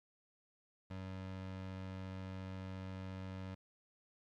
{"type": "tone", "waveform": "25% pulse", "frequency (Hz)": 94.3, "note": "F#2", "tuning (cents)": 33, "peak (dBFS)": -40, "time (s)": [0.9, 3.55], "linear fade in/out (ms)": 10, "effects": ["low-pass 4000 Hz 12 dB/octave", "13-bit"]}